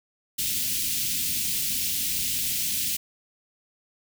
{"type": "band-stop noise", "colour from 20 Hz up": "white", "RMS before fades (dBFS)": -27, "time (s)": [0.38, 2.97], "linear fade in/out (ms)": 10, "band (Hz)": [270, 2500], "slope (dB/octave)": 24, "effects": []}